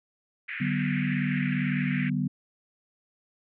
white band-pass noise, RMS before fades -36 dBFS, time 0.48-2.1 s, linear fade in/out 10 ms, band 1600 to 2400 Hz, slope 48 dB/octave
sine chord, B minor, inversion first, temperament equal with one note detuned, 146.83 / 188.88 / 246.9 Hz, D3 / F#3 / B3, 0 / +36 / 0 cents, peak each -29 dBFS, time 0.6-2.28 s, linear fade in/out 10 ms
effects none

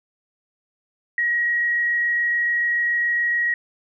sine tone with frequency modulation, 1900 Hz, A#6, 33 cents sharp, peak -18 dBFS, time 1.18-3.54 s, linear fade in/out 2 ms, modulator 27 Hz, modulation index 0.46, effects none

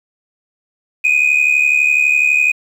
sine tone pair together, 2447 / 2519 Hz, D#7 / D#7, -29 / +21 cents, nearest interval minor second, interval 50 cents, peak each -11 dBFS, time 1.04-2.52 s, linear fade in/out 10 ms, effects tanh soft clip ceiling -7 dBFS + 7-bit

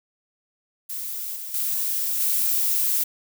violet noise with level steps, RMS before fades -31 / -34 / -25 / -22 dBFS, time 0.89-3.04 s, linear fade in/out 10 ms, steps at 1.36 / 1.54 / 2.2 s, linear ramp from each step 2 ms, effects none

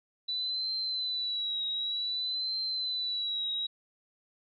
sine tone with vibrato, 3966 Hz, B7, 7 cents sharp, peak -30 dBFS, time 0.28-3.67 s, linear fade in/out 10 ms, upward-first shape triangle, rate 0.54 Hz, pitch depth 70 cents each way, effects none

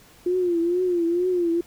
sine tone with vibrato, 350.8 Hz, F4, 8 cents sharp, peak -19 dBFS, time 0.26-1.61 s, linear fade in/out 5 ms, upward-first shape triangle, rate 2.2 Hz, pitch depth 99 cents each way, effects pink hiss -52 dBFS RMS until 1.66 s

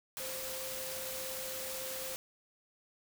sine tone in noise, 523.3 Hz, C5, in tune, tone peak -44 dBFS, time 0.2-2.15 s, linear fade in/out 0 ms, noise white, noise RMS -41 dBFS, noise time 0.17-2.16 s, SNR -6 dB, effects none

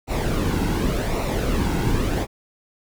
brown noise with flanger, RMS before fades -22 dBFS, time 0.07-2.27 s, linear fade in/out 50 ms, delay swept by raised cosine 0.61 to 1.71 ms, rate 0.88 Hz, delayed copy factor -0.55, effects none

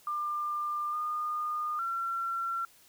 sine tone with pitch steps, 1196 / 1219 / 1360 Hz, D6 / D#6 / F6, +31 / -36 / -46 cents, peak -30 dBFS, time 0.07-2.65 s, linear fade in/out 2 ms, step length 860 ms, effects white hiss -60 dBFS RMS until 2.88 s

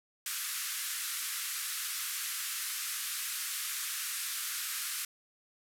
white band-pass noise, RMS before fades -37 dBFS, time 0.26-5.05 s, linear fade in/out 2 ms, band 1200 to 14000 Hz, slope 48 dB/octave, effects none

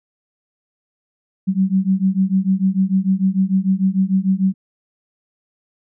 sine beating tone pair, 187.3 / 194 Hz, F#3 / G3, +21 / -18 cents, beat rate 6.7 Hz, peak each -17 dBFS, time 1.47-4.54 s, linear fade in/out 20 ms, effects none

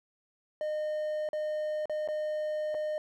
triangle tone with dropouts, 611 Hz, D#5, 32 cents flat, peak -28 dBFS, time 0.61-2.98 s, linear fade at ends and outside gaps 1 ms, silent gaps 1.289-1.331 / 1.856-1.896 / 2.076-2.086 / 2.744-2.748 s, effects none

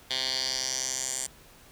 10% pulse tone with band-pass filter sweep, 130.81 Hz, C3, in tune, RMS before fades -31 dBFS, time 0.1-1.27 s, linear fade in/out 10 ms, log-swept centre 3800 to 8000 Hz, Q 4.1, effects pink hiss -54 dBFS RMS until 1.71 s

